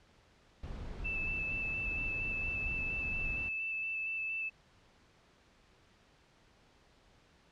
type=noise; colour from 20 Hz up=brown; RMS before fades=-42 dBFS; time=0.63-3.49 s; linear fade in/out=5 ms
type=tone with vibrato; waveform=sine; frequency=2637 Hz; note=E7; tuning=in tune; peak=-34 dBFS; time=1.04-4.5 s; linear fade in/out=20 ms; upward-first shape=square; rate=4.3 Hz; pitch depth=10 cents each way
effects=pink hiss -65 dBFS RMS until 7.51 s + low-pass 5000 Hz 12 dB/octave